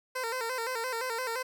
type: tone with vibrato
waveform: 15% pulse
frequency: 484.4 Hz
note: B4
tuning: 34 cents flat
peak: -25 dBFS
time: 0.15-1.43 s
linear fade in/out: 10 ms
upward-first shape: square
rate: 5.8 Hz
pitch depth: 99 cents each way
effects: none